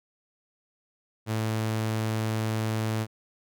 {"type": "tone", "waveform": "sawtooth", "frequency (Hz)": 110, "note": "A2", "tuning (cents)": 0, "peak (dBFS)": -22, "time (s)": [1.26, 3.07], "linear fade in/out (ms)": 50, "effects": []}